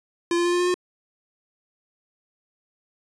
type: tone with pitch steps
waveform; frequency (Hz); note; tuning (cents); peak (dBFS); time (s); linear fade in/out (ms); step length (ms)
square; 343.4 / 346.6 / 349.8 / 353.1 / 356.3 / 359.6; F4 / F4 / F4 / F4 / F4 / F#4; -29 / -13 / +3 / +19 / +35 / -49; -20; 0.31-0.742; 2; 72
effects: resampled to 22050 Hz